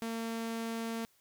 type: tone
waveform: sawtooth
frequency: 227.7 Hz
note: A#3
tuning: 40 cents flat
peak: -31 dBFS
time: 0.02-1.05 s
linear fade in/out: 0 ms
effects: white hiss -69 dBFS RMS until 1.2 s